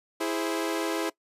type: chord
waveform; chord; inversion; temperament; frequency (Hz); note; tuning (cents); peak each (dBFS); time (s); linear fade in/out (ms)
sawtooth; E augmented; none; equal; 329.6 / 415.3 / 523.3; E4 / G#4 / B#4; 0 / 0 / 0; -25 / -29 / -31; 0.2-1.1; 10
effects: noise-tail reverb RT60 0.1 s tail -21 dB re dry + resampled to 32000 Hz